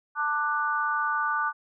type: harmonic tone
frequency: 295.8 Hz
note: D4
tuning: 13 cents sharp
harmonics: 3 / 4 / 5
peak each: -31 / -27 / -28 dBFS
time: 0.15-1.53 s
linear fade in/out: 50 ms
effects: none